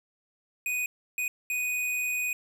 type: tone bursts at uneven times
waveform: square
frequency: 2486 Hz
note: D#7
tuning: 2 cents flat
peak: -28 dBFS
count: 3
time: 0.66-0.86 / 1.18-1.28 / 1.5-2.33 s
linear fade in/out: 2 ms
effects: none